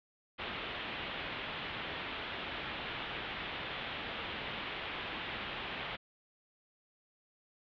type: low-pass noise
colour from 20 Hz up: white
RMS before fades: -41 dBFS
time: 0.38-5.97 s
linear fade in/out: 20 ms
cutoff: 3500 Hz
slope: 48 dB/octave
effects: none